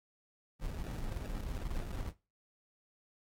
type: noise with sample-and-hold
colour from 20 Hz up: brown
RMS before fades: -39 dBFS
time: 0.59-2.13 s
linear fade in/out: 50 ms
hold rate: 1050 Hz
effects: noise-tail reverb RT60 0.3 s tail -20 dB re dry + AAC 48 kbps